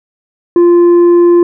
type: tone with tanh clipping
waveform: sine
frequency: 347.2 Hz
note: F4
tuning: 10 cents flat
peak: -4 dBFS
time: 0.56-1.43 s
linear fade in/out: 2 ms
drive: 4 dB
effects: none